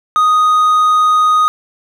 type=tone; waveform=triangle; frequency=1244.5 Hz; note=D#6; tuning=in tune; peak=-6 dBFS; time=0.16-1.48 s; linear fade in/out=0 ms; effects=none